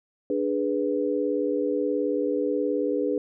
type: chord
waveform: sine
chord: G# diminished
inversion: second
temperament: equal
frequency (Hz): 293.7 / 415.3 / 493.9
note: D4 / G#4 / B4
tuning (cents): 0 / 0 / 0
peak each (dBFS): -27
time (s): 0.3-3.18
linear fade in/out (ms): 2
effects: none